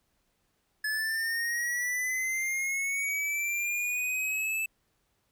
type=linear sweep; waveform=square; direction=up; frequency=1714 to 2637 Hz; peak=-29 dBFS; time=0.84-4.66 s; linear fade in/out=5 ms; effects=pink hiss -74 dBFS RMS until 5.31 s